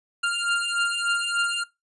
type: beating tone pair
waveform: 25% pulse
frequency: 1396 / 1399.4 Hz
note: F6 / F6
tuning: -1 / +3 cents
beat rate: 3.4 Hz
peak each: -23 / -22 dBFS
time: 0.23-1.64 s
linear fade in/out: 10 ms
effects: noise-tail reverb RT60 0.2 s tail -19 dB re dry + resampled to 24000 Hz